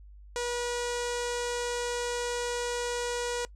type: tone with low-pass filter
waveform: sawtooth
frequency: 483.2 Hz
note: B4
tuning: 38 cents flat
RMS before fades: -32 dBFS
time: 0.36-3.45 s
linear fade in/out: 0 ms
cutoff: 7400 Hz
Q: 2.3
effects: noise-tail reverb RT60 0.1 s tail -22 dB re dry + added 50 Hz sine -47 dBFS peak until 3.55 s